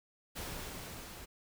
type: noise with level ramp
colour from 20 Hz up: pink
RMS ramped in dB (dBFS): -41 to -49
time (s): 0.35-1.26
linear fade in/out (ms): 20
effects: none